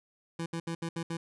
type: tone bursts at uneven times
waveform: 25% pulse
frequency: 166.6 Hz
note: E3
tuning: 19 cents sharp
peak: -29 dBFS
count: 6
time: 0.39-0.46 / 0.53-0.6 / 0.67-0.75 / 0.82-0.89 / 0.96-1.03 / 1.1-1.17 s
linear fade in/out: 5 ms
effects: resampled to 24000 Hz